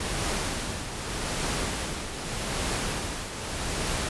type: noise with tremolo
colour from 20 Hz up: pink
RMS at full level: -28 dBFS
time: 0-4.09 s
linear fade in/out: 5 ms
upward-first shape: triangle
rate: 0.83 Hz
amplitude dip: 60%
effects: resampled to 24000 Hz